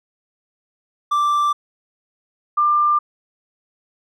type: tone pair in turn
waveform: triangle / sine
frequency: 1174.7 / 1192.5 Hz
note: D6 / D6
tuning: 0 / +26 cents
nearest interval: unison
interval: 26 cents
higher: second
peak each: -13 / -13 dBFS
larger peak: neither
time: 1.11-1.53 / 2.57-2.99 s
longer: neither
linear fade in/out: 10 ms
effects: none